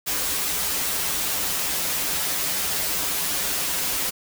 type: noise with comb filter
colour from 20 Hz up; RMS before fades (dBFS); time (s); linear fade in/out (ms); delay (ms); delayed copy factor
white; -25; 0.06-4.11; 20; 8.6; -1
effects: none